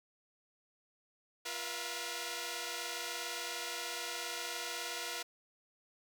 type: tone cluster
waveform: 5% pulse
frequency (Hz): 347.5 / 481.1 / 668 / 712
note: F4 / B4 / E5 / F5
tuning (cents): -9 / -45 / +23 / +33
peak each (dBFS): -35 / -30 / -33 / -34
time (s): 1.45-5.23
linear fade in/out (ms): 10
effects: none